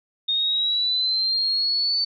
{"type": "linear sweep", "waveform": "sine", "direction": "up", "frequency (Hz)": [3682, 4535], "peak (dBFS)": -19, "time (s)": [0.28, 2.05], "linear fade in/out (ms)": 10, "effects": ["MP3 96 kbps"]}